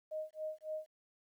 sine tone with tremolo, 622.3 Hz, D#5, in tune, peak -36 dBFS, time 0.11-0.87 s, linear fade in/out 10 ms, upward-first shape sine, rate 3.6 Hz, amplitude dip 100%, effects 12-bit

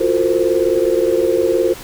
sine tone cluster, 346.3 / 365.6 / 454.4 / 520 Hz, F4 / F#4 / A#4 / C5, -15 / -21 / -44 / -11 cents, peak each -18 dBFS, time 0-1.74 s, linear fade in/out 10 ms, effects pink hiss -34 dBFS RMS until 1.83 s

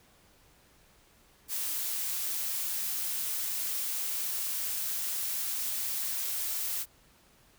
blue noise, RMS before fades -33 dBFS, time 1.48-6.86 s, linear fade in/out 50 ms, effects pink hiss -62 dBFS RMS until 7.58 s

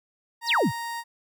30% pulse tone, 933 Hz, A#5, 1 cent sharp, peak -28 dBFS, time 0.41-1.04 s, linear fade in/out 50 ms
sine exponential sweep, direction down, 6645 to 89.2 Hz, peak -19 dBFS, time 0.46-0.72 s, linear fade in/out 50 ms
effects none

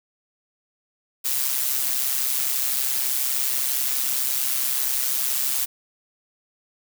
blue noise with amplitude modulation, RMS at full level -21 dBFS, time 1.24-5.66 s, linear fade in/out 20 ms, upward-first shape sine, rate 132 Hz, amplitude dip 60%, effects none

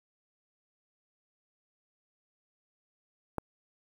click, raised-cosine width 1 ms, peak -17 dBFS, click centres 3.383 s, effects 8-bit

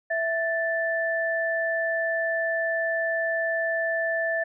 sine tone pair together, 659.3 / 1760 Hz, E5 / A6, 0 / 0 cents, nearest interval octave + perfect fourth, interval 1700 cents, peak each -26 dBFS, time 0.1-4.44 s, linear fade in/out 10 ms, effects none

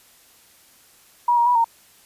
sine tone with pitch steps, 962 / 945 / 977 / 922 Hz, B5 / A#5 / B5 / A#5, -46 / +23 / -19 / -19 cents, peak -14 dBFS, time 1.28-1.644 s, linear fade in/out 5 ms, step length 91 ms, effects white hiss -53 dBFS RMS until 2.05 s + resampled to 32000 Hz

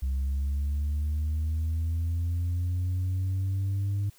sine linear sweep, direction up, 65.8 to 101.2 Hz, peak -23 dBFS, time 0.02-4.1 s, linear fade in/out 10 ms, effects tanh soft clip ceiling -24 dBFS + white hiss -59 dBFS RMS until 4.18 s

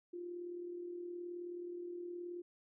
sine tone with amplitude modulation, 350.7 Hz, F4, 7 cents sharp, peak -40 dBFS, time 0.13-2.42 s, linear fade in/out 10 ms, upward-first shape sine, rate 39 Hz, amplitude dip 45%, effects none

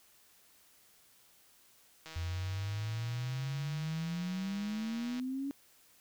click train, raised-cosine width 0.2 ms, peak -30 dBFS, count 503, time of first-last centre 2.06-5.197 s, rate 160 Hz
sine exponential sweep, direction up, 84.1 to 281.8 Hz, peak -34 dBFS, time 2.16-5.51 s, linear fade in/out 0 ms
effects white hiss -64 dBFS RMS until 6 s

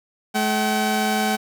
sawtooth tone pair together, 214.1 / 763 Hz, A3 / G5, -47 / -47 cents, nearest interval octave + minor seventh, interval 2200 cents, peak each -18 dBFS, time 0.34-1.37 s, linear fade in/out 20 ms, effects none

